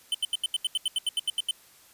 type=tone bursts; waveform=square; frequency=3054 Hz; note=G7; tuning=46 cents flat; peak=-24 dBFS; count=14; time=0.12-1.51 s; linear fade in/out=2 ms; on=25 ms; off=80 ms; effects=white hiss -56 dBFS RMS until 1.93 s + resampled to 32000 Hz